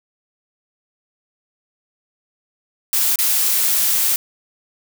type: noise with dropouts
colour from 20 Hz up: blue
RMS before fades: -17 dBFS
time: 2.93-4.16 s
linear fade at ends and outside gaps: 1 ms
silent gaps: 3.158-3.188 s
effects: none